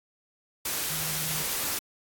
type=tone in noise; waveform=sine; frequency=155.56 Hz; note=D#3; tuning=in tune; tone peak=-38 dBFS; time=0.9-1.43 s; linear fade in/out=5 ms; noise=white; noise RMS=-30 dBFS; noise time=0.65-1.79 s; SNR=-11 dB; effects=AAC 64 kbps